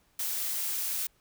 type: noise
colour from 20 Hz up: blue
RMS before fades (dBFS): -32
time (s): 0.19-1.07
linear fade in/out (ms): 5
effects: pink hiss -68 dBFS RMS until 1.2 s